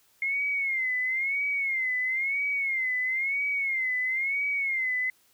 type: tone with vibrato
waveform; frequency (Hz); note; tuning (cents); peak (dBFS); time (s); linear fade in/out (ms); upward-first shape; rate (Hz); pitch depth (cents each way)
sine; 2133; C7; +33; -25; 0.22-5.1; 2; sine; 1; 110
effects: white hiss -64 dBFS RMS until 5.33 s